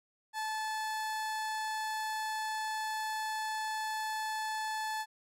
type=tone; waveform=30% pulse; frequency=869 Hz; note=A5; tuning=22 cents flat; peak=-31 dBFS; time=0.33-5.06 s; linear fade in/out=50 ms; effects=low-pass 12000 Hz 12 dB/octave